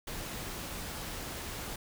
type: noise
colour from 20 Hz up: pink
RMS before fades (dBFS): -40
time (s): 0.07-1.76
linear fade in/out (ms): 5
effects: none